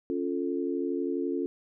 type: chord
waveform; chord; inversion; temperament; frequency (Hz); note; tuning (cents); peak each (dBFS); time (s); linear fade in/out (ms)
sine; Db augmented; none; equal; 277.2 / 349.2 / 440; Db4 / F4 / A4; 0 / 0 / 0; -31 / -31 / -34; 0.1-1.46; 0
effects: none